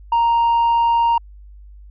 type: tone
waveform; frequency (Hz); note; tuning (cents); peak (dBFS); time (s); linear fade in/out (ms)
sine; 932.3; A#5; 0; -10; 0.12-1.18; 5
effects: tanh soft clip ceiling -12 dBFS + added 50 Hz sine -38 dBFS peak until 1.9 s